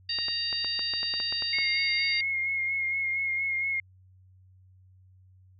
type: harmonic tone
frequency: 932.3 Hz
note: A#5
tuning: in tune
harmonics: 2 / 3 / 4 / 5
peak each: -39 / -36 / -36 / -29 dBFS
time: 0.09-2.21 s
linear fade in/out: 5 ms
type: clicks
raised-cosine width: 0.5 ms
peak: -24 dBFS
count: 12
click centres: 0.187 / 0.284 / 0.528 / 0.646 / 0.793 / 0.937 / 1.031 / 1.139 / 1.201 / 1.325 / 1.423 / 1.586 s
type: tone with vibrato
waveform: sine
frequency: 2153 Hz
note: C7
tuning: 49 cents sharp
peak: -26 dBFS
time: 1.53-3.8 s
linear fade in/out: 2 ms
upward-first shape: sine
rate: 4.3 Hz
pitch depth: 26 cents each way
effects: added 93 Hz sine -54 dBFS peak until 5.59 s